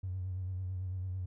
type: tone with vibrato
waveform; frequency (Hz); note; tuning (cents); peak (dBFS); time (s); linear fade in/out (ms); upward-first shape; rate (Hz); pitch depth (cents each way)
triangle; 92.5; F#2; 0; -31; 0.03-1.26; 10; triangle; 9; 58
effects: tanh soft clip ceiling -32 dBFS